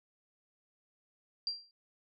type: tone with exponential decay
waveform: sine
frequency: 4738 Hz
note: D8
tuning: 14 cents sharp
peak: -29 dBFS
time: 1.47-1.71 s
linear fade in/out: 1 ms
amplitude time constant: 52 ms
effects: none